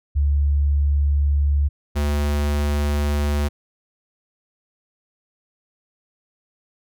sine / square tone pair in turn, 71.7 / 73.04 Hz, D2 / D2, -41 / -9 cents, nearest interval unison, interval 32 cents, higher second, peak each -15 / -19 dBFS, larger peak first, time 0.15-1.69 / 1.95-3.49 s, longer neither, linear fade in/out 20 ms, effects none

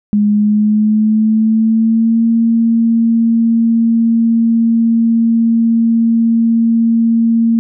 sine tone with pitch glide, 207.7 to 229.1 Hz, G#3 to A#3, 0 to -30 cents, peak -8 dBFS, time 0.13-7.59 s, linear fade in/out 0 ms, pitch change +170 cents, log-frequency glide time 0.28-2.26 s, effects none

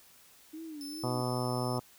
sine tone with vibrato, 305 Hz, D#4, 34 cents flat, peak -40 dBFS, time 0.53-1.22 s, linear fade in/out 10 ms, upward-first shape sine, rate 2.4 Hz, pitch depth 120 cents each way
sawtooth tone, 5274 Hz, E8, in tune, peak -40 dBFS, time 0.81-1.78 s, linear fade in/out 0 ms
harmonic tone, 123.47 Hz, B2, in tune, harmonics 1 / 2 / 3 / 4 / 5 / 6 / 7 / 8 / 9 / 10, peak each -34 / -37 / -39 / -40 / -41 / -42 / -42 / -43 / -44 / -44 dBFS, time 1.03-1.8 s, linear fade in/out 10 ms
effects white hiss -59 dBFS RMS until 1.98 s

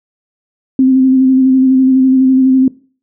sine tone with vibrato, 261.6 Hz, C4, in tune, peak -5 dBFS, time 0.79-2.68 s, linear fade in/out 2 ms, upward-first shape square, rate 12 Hz, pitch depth 18 cents each way, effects noise-tail reverb RT60 0.4 s tail -21 dB re dry

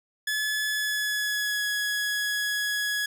sawtooth tone with pitch glide, 1715 to 1677.8 Hz, A6 to G#6, -45 to +17 cents, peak -22 dBFS, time 0.27-3.06 s, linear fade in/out 5 ms, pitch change -38 cents, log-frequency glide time 0.69-1.66 s, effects none

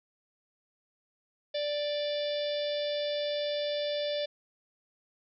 harmonic tone, 587 Hz, D5, 1 cent flat, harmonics 1 / 3 / 4 / 5 / 6 / 7 / 8 / 9, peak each -30 / -46 / -47 / -45 / -38 / -48 / -44 / -49 dBFS, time 1.54-4.26 s, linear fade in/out 10 ms, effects none

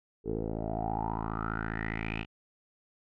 10% pulse tone with low-pass filter sweep, 54.8 Hz, A1, 6 cents flat, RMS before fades -34 dBFS, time 0.24-2.26 s, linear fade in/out 50 ms, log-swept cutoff 420 to 2800 Hz, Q 8.1, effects none

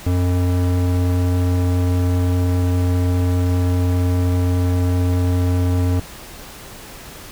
square tone with band-pass filter, 89.5 Hz, F2, 43 cents sharp, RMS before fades -17 dBFS, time 0.06-6 s, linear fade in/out 5 ms, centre 190 Hz, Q 0.51, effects pink hiss -37 dBFS RMS until 7.31 s

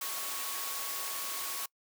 sine tone in noise, 1108.7 Hz, C#6, in tune, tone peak -45 dBFS, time 0.01-1.66 s, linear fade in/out 5 ms, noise white, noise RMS -37 dBFS, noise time 0.01-1.66 s, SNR -11 dB, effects noise-tail reverb RT60 0.1 s tail -25 dB re dry + high-pass 400 Hz 12 dB/octave

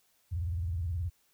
sine tone with vibrato, 85 Hz, F2, 46 cents flat, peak -30 dBFS, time 0.31-1.1 s, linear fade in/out 20 ms, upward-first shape square, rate 19 Hz, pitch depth 180 cents each way, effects white hiss -70 dBFS RMS until 1.33 s

